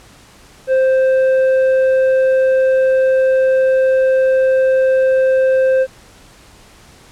sine tone with tanh clipping, 524 Hz, C5, 2 cents sharp, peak -11 dBFS, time 0.67-5.87 s, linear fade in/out 50 ms, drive 6 dB, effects pink hiss -44 dBFS RMS until 7.11 s + low-pass 10000 Hz 12 dB/octave

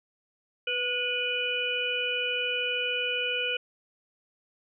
harmonic tone with a mistuned harmonic, 493.9 Hz, B4, in tune, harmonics 1 / 3 / 5 / 6, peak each -34 / -35 / -30 / -31 dBFS, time 0.67-3.57 s, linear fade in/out 5 ms, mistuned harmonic 3, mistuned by -37 cents, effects none

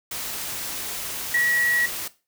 sine tone in noise, 1921 Hz, B6, 48 cents flat, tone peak -18 dBFS, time 1.34-1.86 s, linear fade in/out 5 ms, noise white, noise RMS -31 dBFS, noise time 0.11-2.08 s, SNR +10 dB, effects noise-tail reverb RT60 0.3 s tail -17 dB re dry

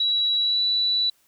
sine tone with pitch glide, 3904 to 3952 Hz, B7 to B7, -21 to 0 cents, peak -19 dBFS, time 0-1.1 s, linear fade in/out 5 ms, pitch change +21 cents, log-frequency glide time 0.4-0.61 s, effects white hiss -63 dBFS RMS until 1.27 s

